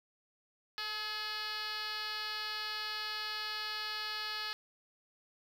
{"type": "tone with frequency modulation", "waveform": "sine", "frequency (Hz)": 2960, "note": "F#7", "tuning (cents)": 0, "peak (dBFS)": -34, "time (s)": [0.78, 4.53], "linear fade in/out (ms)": 0, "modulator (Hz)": 420, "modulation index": 4.6, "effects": ["tanh soft clip ceiling -34 dBFS", "11-bit"]}